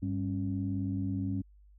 sine tone cluster, 99.5 / 196.1 / 274.9 Hz, G2 / G3 / C#4, +26 / +1 / -14 cents, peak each -33 / -35 / -34 dBFS, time 0.02-1.42 s, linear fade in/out 10 ms, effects tanh soft clip ceiling -21 dBFS + added 50 Hz sine -55 dBFS peak until 1.78 s

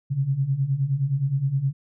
sine beating tone pair, 130.81 / 140.41 Hz, C3 / C#3, 0 / +23 cents, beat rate 9.6 Hz, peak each -26 / -22 dBFS, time 0.1-1.73 s, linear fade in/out 20 ms, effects none

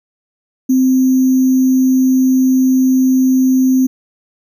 sine tone with sample-and-hold, 260 Hz, C4, 11 cents flat, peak -8 dBFS, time 0.69-3.87 s, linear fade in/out 10 ms, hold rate 6300 Hz, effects none

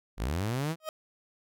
sawtooth linear sweep, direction up, 44.13 to 170.7 Hz, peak -25 dBFS, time 0.17-0.76 s, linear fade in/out 50 ms
30% pulse tone with exponential growth, 628 Hz, D#5, 16 cents sharp, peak -27 dBFS, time 0.8-0.89 s, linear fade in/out 1 ms, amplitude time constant 19 ms
effects none

